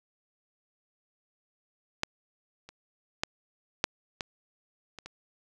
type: clicks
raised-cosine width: 0.2 ms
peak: -10 / -29 / -10 / -6 / -15 / -25 / -25 dBFS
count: 7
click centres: 2.034 / 2.69 / 3.235 / 3.841 / 4.208 / 4.987 / 5.06 s
effects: none